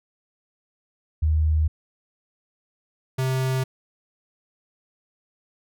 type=tone pair in turn; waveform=sine / square; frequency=77.78 / 130.81 Hz; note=D#2 / C3; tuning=0 / 0 cents; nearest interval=major sixth; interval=900 cents; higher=second; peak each=-17 / -22 dBFS; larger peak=first; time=1.22-1.68 / 3.18-3.64 s; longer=neither; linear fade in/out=10 ms; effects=none